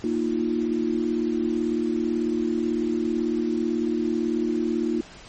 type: chord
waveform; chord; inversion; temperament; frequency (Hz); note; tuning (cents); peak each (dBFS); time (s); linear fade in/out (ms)
sine; Bb suspended fourth; none; equal; 233.1 / 311.1 / 349.2; Bb3 / Eb4 / F4; 0 / 0 / 0; -26; 0.04-5.01; 2
effects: pink hiss -45 dBFS RMS until 5.28 s + MP3 32 kbps